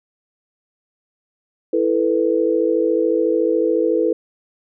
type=chord; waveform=sine; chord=E suspended fourth; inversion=none; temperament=equal; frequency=329.6 / 440 / 493.9 Hz; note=E4 / A4 / B4; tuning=0 / 0 / 0 cents; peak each=-19 dBFS; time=1.73-4.13 s; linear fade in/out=5 ms; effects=none